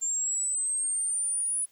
sine exponential sweep, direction up, 7300 to 9956 Hz, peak -26 dBFS, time 0.01-1.66 s, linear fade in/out 20 ms, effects white hiss -64 dBFS RMS until 1.71 s + high-pass 60 Hz 12 dB/octave

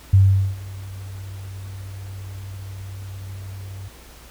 sine tone with ADSR envelope, 96.8 Hz, G2, 21 cents flat, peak -8 dBFS, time 0.13-3.89 s, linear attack 8 ms, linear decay 420 ms, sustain -23 dB, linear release 19 ms, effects added 60 Hz sine -46 dBFS peak until 4.3 s + pink hiss -46 dBFS RMS until 4.3 s

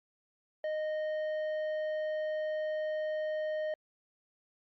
sine tone with tanh clipping, 618 Hz, D#5, 12 cents flat, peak -33 dBFS, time 0.64-3.74 s, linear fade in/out 2 ms, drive 8 dB, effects Opus 48 kbps

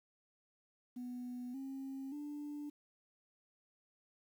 sine tone with pitch steps, 246.9 / 269.2 / 293.6 Hz, B3 / C4 / D4, 0 / +49 / 0 cents, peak -40 dBFS, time 0.96-2.7 s, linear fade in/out 10 ms, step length 580 ms, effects tanh soft clip ceiling -39 dBFS + 11-bit

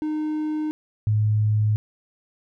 triangle / sine tone pair in turn, 306.9 / 106.76 Hz, D#4 / G#2, -24 / +48 cents, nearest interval octave + tritone, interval 1828 cents, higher first, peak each -21 / -17 dBFS, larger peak second, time 0.02-0.71 / 1.07-1.76 s, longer neither, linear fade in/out 0 ms, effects none

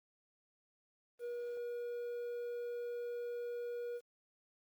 triangle tone with quantisation, 480 Hz, B4, 49 cents flat, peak -37 dBFS, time 1.19-4.01 s, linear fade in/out 50 ms, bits 11, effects Opus 24 kbps

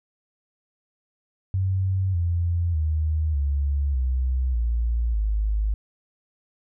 sine tone with pitch steps, 94.7 / 85.84 / 77.81 / 70.54 / 63.94 / 57.96 / 52.54 Hz, F#2 / F2 / D#2 / C#2 / C2 / A#1 / G#1, +41 / -29 / +1 / +31 / -39 / -9 / +21 cents, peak -20 dBFS, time 1.54-5.74 s, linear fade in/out 0 ms, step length 600 ms, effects none

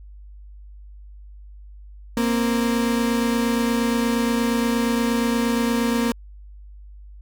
35% pulse tone pair together, 233.1 / 261.6 Hz, A#3 / C4, 0 / 0 cents, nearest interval major second, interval 200 cents, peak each -18 / -24 dBFS, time 2.17-6.12 s, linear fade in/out 2 ms, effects added 50 Hz sine -39 dBFS peak until 7.21 s

